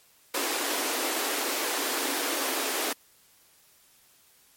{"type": "high-pass noise", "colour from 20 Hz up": "pink", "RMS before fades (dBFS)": -29, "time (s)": [0.34, 2.93], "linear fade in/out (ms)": 5, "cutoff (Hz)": 260, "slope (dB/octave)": 96, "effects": ["white hiss -60 dBFS RMS until 4.56 s", "MP3 64 kbps"]}